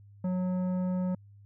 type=tone with tanh clipping; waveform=triangle; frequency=182.9 Hz; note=F#3; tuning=20 cents flat; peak=-29 dBFS; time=0.24-1.15 s; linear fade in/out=5 ms; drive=15 dB; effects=added 101 Hz sine -51 dBFS peak until 1.45 s